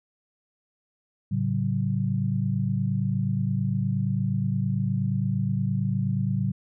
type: chord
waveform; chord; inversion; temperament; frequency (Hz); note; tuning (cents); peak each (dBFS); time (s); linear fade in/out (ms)
sine; F# minor; first; equal with one note detuned; 110 / 138.59 / 188.99; A2 / C#3 / F#3; 0 / 0 / +37; -27; 1.31-6.52; 10
effects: none